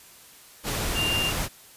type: tone in noise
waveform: sine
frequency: 2794 Hz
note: F7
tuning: in tune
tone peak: -24 dBFS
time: 0.94-1.33 s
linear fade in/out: 50 ms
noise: pink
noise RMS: -28 dBFS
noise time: 0.63-1.49 s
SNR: +1 dB
effects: white hiss -50 dBFS RMS until 1.76 s + resampled to 32000 Hz